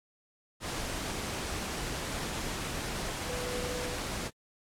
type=tone in noise; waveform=sine; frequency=493.9 Hz; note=B4; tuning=in tune; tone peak=-37 dBFS; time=3.24-3.97 s; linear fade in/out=50 ms; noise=pink; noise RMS=-36 dBFS; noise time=0.6-4.31 s; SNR=-4 dB; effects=low-pass 10000 Hz 12 dB/octave + AAC 64 kbps